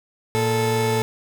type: tone pair together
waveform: 30% pulse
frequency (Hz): 115.7 / 438.8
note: A#2 / A4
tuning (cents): -13 / -5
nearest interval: octave + major seventh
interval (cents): 2308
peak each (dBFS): -20 / -18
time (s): 0.35-1.02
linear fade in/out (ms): 0
effects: none